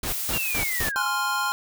pink noise bursts, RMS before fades -29 dBFS, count 4, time 0.03-0.894 s, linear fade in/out 5 ms, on 96 ms, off 160 ms
blue noise, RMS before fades -29 dBFS, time 0.04-0.92 s, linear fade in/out 50 ms
sine linear sweep, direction down, 2830 to 1339 Hz, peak -27 dBFS, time 0.33-1.07 s, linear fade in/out 5 ms
square chord, F minor, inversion first, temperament equal, 830.6 / 1046.5 / 1396.9 Hz, Ab5 / C6 / F6, 0 / 0 / 0 cents, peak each -31 / -28 / -27 dBFS, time 0.96-1.52 s, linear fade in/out 0 ms
effects none

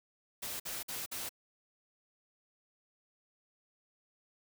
white noise bursts, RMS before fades -40 dBFS, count 4, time 0.42-1.293 s, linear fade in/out 10 ms, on 180 ms, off 51 ms, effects none

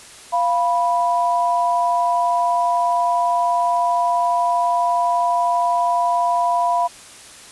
sine tone pair together, 695.1 / 983 Hz, F5 / B5, -8 / -8 cents, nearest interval tritone, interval 600 cents, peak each -18 dBFS, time 0.32-6.88 s, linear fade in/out 20 ms, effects white hiss -41 dBFS RMS until 7.51 s + resampled to 24000 Hz

